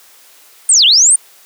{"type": "linear two-way sweep", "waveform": "sine", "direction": "down then up", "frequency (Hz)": [9190, 2731, 9190], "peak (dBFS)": -5, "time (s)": [0.69, 1.16], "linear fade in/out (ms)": 5, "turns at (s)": 0.85, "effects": ["white hiss -44 dBFS RMS until 1.45 s", "high-pass 400 Hz 12 dB/octave"]}